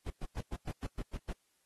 brown noise bursts, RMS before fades -37 dBFS, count 9, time 0.06-1.327 s, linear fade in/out 5 ms, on 43 ms, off 110 ms, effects white hiss -75 dBFS RMS until 1.65 s + AAC 32 kbps

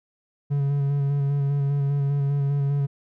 triangle tone with vibrato, 141 Hz, C#3, 30 cents sharp, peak -18 dBFS, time 0.5-2.87 s, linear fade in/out 20 ms, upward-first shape square, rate 5 Hz, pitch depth 19 cents each way, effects none

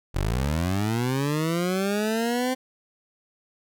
20% pulse linear sweep, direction up, 42.19 to 260 Hz, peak -18 dBFS, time 0.14-2.55 s, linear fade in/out 20 ms, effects none

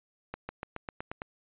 accelerating click train, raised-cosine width 0.5 ms, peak -21 dBFS, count 8, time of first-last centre 0.34-1.219 s, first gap 150 ms, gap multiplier 0.94, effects resampled to 8000 Hz

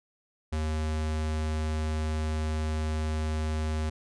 square tone, 77.78 Hz, D#2, in tune, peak -28 dBFS, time 0.52-3.9 s, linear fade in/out 10 ms, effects resampled to 22050 Hz

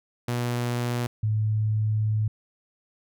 sawtooth / sine tone pair in turn, 121 / 107.8 Hz, B2 / A2, -35 / -35 cents, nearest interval major second, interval 200 cents, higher first, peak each -21 dBFS, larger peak neither, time 0.28-1.07 / 1.23-2.28 s, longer second, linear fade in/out 5 ms, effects none

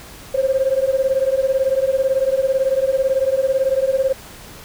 sine beating tone pair, 523.3 / 541.3 Hz, C5 / C#5, 0 / -41 cents, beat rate 18 Hz, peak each -17 dBFS, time 0.34-4.13 s, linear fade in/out 10 ms, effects tanh soft clip ceiling -8 dBFS + pink hiss -39 dBFS RMS until 4.64 s

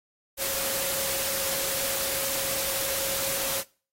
sine tone in noise, 543 Hz, C#5, 36 cents flat, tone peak -35 dBFS, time 0.37-3.64 s, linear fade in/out 50 ms, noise white, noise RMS -29 dBFS, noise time 0.37-3.64 s, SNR -9 dB, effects noise-tail reverb RT60 0.4 s tail -23 dB re dry + AAC 48 kbps

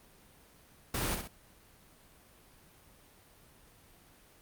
pink noise with echo, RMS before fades -33 dBFS, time 0.94-1.15 s, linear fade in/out 5 ms, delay 63 ms, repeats 2, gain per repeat -6 dB, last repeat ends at 1.276 s, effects pink hiss -60 dBFS RMS until 4.41 s + Opus 32 kbps

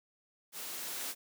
white noise with level ramp, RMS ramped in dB -43 to -38 dBFS, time 0.52-1.15 s, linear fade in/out 50 ms, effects high-pass 200 Hz 12 dB/octave

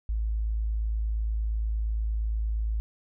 sine tone, 54.3 Hz, A1, 22 cents flat, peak -25 dBFS, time 0.09-2.8 s, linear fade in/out 0 ms, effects none

